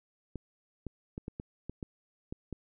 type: clicks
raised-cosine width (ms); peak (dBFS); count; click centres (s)
3; -25; 9; 0.357 / 0.867 / 1.179 / 1.281 / 1.399 / 1.696 / 1.828 / 2.325 / 2.527
effects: none